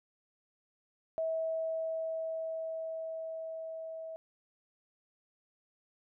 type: tone with level ramp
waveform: sine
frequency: 647 Hz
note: E5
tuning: 32 cents flat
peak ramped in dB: -30 to -40 dBFS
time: 1.18-4.16 s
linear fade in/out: 0 ms
effects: none